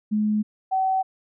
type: tone pair in turn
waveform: sine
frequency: 212.2 / 760.6 Hz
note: G#3 / F#5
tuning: +38 / +48 cents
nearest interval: octave + minor seventh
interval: 2210 cents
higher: second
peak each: -19 dBFS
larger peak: neither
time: 0.11-0.43 / 0.71-1.03 s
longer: neither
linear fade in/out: 20 ms
effects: none